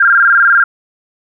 sine tone with vibrato, 1491 Hz, F#6, 13 cents sharp, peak -5 dBFS, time 0-0.64 s, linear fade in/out 5 ms, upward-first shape square, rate 20 Hz, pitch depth 120 cents each way, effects none

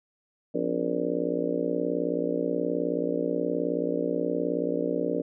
harmonic tone with a mistuned harmonic, 58.8 Hz, A#1, 16 cents sharp, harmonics 3 / 4 / 5 / 6 / 7 / 8 / 9 / 10, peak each -36 / -34 / -31 / -35 / -35 / -30 / -36 / -34 dBFS, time 0.54-5.22 s, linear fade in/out 10 ms, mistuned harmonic 4, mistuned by +150 cents, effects none

